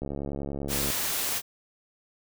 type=click train; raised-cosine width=2 ms; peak=-20 dBFS; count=63; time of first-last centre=0.02-0.902 s; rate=70.3 Hz
type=noise; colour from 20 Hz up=white; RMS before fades=-29 dBFS; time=0.68-1.42 s; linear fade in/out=50 ms
effects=none